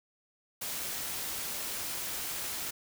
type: noise with amplitude modulation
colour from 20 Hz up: white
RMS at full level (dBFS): -35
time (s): 0.61-2.71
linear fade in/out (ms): 10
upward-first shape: sine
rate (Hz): 259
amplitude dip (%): 35
effects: none